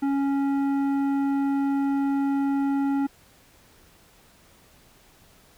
sine tone with tanh clipping, 277.2 Hz, C#4, in tune, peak -23 dBFS, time 0.02-3.07 s, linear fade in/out 10 ms, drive 11 dB, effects pink hiss -56 dBFS RMS until 5.57 s

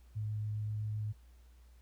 sine tone with vibrato, 106.5 Hz, G#2, 44 cents sharp, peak -34 dBFS, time 0.15-1.13 s, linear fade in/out 20 ms, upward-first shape triangle, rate 7.5 Hz, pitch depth 9 cents each way, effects added 60 Hz sine -56 dBFS peak until 1.81 s + pink hiss -71 dBFS RMS until 1.81 s

